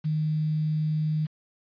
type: tone with quantisation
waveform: sine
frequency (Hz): 154.6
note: D#3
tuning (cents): -11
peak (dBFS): -23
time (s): 0.04-1.27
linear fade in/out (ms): 20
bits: 8
effects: resampled to 11025 Hz